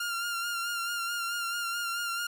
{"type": "tone with vibrato", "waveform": "sawtooth", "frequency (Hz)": 1395, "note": "F6", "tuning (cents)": -2, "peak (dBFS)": -27, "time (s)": [0, 2.27], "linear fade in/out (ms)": 5, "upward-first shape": "sine", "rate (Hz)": 4.6, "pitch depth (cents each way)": 32, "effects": []}